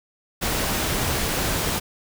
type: noise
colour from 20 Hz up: pink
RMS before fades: -24 dBFS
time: 0.41-1.8 s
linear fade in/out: 20 ms
effects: none